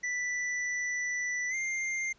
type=tone with pitch glide; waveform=square; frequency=1975.5 to 2105 Hz; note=B6 to C7; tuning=0 to +10 cents; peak=-31 dBFS; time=0.03-2.13 s; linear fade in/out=10 ms; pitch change=+110 cents; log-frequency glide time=1.49-1.55 s; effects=pink hiss -64 dBFS RMS until 2.18 s + resampled to 16000 Hz